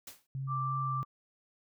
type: noise with exponential decay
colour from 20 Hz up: white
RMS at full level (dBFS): -42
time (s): 0.07-0.27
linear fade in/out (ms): 5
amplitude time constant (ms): 42
type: tone with vibrato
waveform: sine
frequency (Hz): 133.5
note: C3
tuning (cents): +35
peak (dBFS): -34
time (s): 0.35-1.03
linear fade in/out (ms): 0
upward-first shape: triangle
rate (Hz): 2.9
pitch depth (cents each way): 23
type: tone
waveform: sine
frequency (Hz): 1174.7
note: D6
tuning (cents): 0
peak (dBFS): -32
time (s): 0.47-1.05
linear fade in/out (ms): 50
effects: none